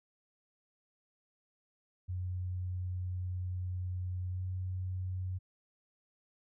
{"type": "tone with pitch glide", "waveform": "sine", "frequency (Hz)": [91, 92.32], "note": ["F#2", "F#2"], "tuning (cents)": [-28, -3], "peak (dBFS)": -34, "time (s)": [2.08, 5.39], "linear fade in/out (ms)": 20, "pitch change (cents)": 25, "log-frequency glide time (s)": [4.3, 4.42], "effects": []}